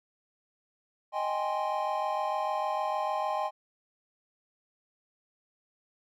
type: chord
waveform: triangle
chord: Ab major seventh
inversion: second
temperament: equal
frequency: 622.3 / 784 / 830.6 / 1046.5 Hz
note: Eb5 / G5 / Ab5 / C6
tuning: 0 / 0 / 0 / 0 cents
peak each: -32 dBFS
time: 1.12-3.51 s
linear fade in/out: 50 ms
effects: none